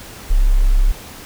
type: tone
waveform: sine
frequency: 33.78 Hz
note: C#1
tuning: 44 cents flat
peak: -9 dBFS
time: 0.3-0.92 s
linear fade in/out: 10 ms
effects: pink hiss -36 dBFS RMS until 1.25 s